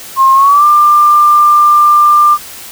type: tone with pitch glide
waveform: sine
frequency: 1068 to 1191.9 Hz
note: C6 to D6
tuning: +35 to +25 cents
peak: -3 dBFS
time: 0.16-2.38 s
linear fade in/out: 50 ms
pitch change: +190 cents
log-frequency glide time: 0.34-0.65 s
effects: white hiss -29 dBFS RMS until 2.71 s